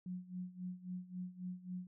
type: tone with tremolo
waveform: sine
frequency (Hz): 181.6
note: F#3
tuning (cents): -32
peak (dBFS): -39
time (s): 0.06-1.87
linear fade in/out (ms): 2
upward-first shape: sine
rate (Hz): 3.7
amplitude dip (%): 85
effects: none

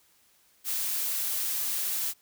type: noise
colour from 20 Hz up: blue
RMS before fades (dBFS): -30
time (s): 0.64-2.14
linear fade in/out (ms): 50
effects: white hiss -64 dBFS RMS until 2.21 s

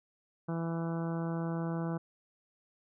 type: harmonic tone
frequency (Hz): 166.1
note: E3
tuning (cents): +13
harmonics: 1 / 2 / 3 / 4 / 5 / 6 / 7 / 8 / 9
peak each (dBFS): -33 / -39 / -43 / -45 / -47 / -49 / -50 / -51 / -52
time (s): 0.48-1.98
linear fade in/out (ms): 10
effects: none

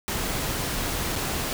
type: noise with dropouts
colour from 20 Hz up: pink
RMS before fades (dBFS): -28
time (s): 0.08-1.53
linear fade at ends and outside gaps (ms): 0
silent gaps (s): 1.156-1.161
effects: none

